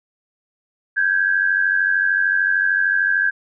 sine tone pair together, 1569.7 / 1663 Hz, G6 / G#6, +2 / +2 cents, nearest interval minor second, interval 100 cents, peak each -17 / -19 dBFS, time 0.96-3.31 s, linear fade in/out 20 ms, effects none

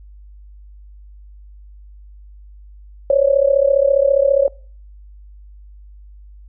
sine tone with amplitude modulation, 554.4 Hz, C#5, in tune, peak -7 dBFS, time 3.1-4.48 s, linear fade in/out 2 ms, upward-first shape sine, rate 34.8 Hz, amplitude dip 85%, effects noise-tail reverb RT60 0.5 s tail -25 dB re dry + added 50 Hz sine -38 dBFS peak until 6.48 s

